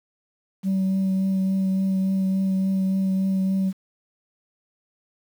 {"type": "tone with vibrato", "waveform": "sine", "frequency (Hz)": 191, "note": "G3", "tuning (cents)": -45, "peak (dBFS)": -17, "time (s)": [0.63, 3.73], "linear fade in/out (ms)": 50, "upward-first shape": "triangle", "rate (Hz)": 3.5, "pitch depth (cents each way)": 16, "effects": ["tanh soft clip ceiling -18 dBFS", "8-bit"]}